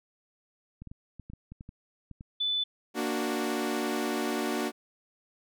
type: clicks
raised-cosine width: 5 ms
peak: -31 dBFS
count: 11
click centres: 0.82 / 0.873 / 0.915 / 1.197 / 1.3 / 1.335 / 1.52 / 1.609 / 1.691 / 2.113 / 2.209 s
type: tone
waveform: sine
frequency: 3495 Hz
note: A7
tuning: 12 cents flat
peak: -26 dBFS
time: 2.4-2.64 s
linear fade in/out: 10 ms
type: chord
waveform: sawtooth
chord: Bb augmented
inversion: none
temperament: equal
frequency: 233.1 / 293.7 / 370 Hz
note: Bb3 / D4 / F#4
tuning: 0 / 0 / 0 cents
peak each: -29 dBFS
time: 2.94-4.72 s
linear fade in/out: 50 ms
effects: none